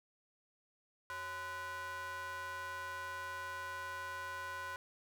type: ring-modulated tone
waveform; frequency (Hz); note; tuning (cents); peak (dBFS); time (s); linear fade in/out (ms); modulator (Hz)
square; 232.7; A#3; -3; -39; 1.1-4.76; 0; 1250
effects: none